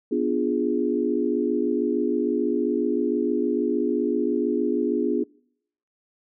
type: chord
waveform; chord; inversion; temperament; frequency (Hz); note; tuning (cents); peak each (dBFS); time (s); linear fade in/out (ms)
sine; B diminished seventh; none; equal; 246.9 / 293.7 / 349.2 / 415.3; B3 / D4 / F4 / Ab4; 0 / 0 / 0 / 0; -26; 0.11-5.24; 10
effects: noise-tail reverb RT60 0.7 s tail -26 dB re dry